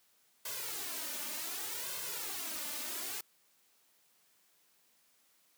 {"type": "noise with flanger", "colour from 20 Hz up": "white", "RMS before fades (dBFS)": -40, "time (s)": [0.45, 3.21], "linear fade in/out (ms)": 5, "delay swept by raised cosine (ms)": [1.9, 3.4], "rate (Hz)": 0.66, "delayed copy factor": 0.85, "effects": ["white hiss -70 dBFS RMS until 5.57 s", "high-pass 150 Hz 12 dB/octave"]}